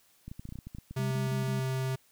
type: clicks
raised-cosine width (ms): 5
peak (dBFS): -29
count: 12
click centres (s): 0.28 / 0.315 / 0.395 / 0.454 / 0.49 / 0.524 / 0.556 / 0.588 / 0.67 / 0.749 / 0.785 / 0.91
type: tone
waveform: square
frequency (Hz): 131.3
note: C3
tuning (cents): +6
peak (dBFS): -30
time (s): 0.96-1.96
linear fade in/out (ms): 10
type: tone bursts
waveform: sine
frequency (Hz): 200.1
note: G3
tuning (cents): +36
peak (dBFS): -34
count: 4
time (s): 0.99-1.596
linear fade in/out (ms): 0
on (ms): 120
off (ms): 42
effects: white hiss -65 dBFS RMS until 2.11 s